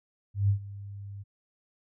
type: tone with ADSR envelope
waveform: sine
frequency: 100.1 Hz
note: G2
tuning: 37 cents sharp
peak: -19 dBFS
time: 0.34-1.24 s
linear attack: 150 ms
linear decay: 97 ms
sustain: -19 dB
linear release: 25 ms
effects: none